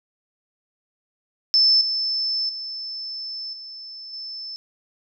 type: tone with level steps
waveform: sine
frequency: 5274 Hz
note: E8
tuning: in tune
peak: -13 / -21 / -29 / -35 / -31 dBFS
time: 1.54-4.56 s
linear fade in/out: 0 ms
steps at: 1.81 / 2.49 / 3.53 / 4.13 s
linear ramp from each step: 2 ms
effects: none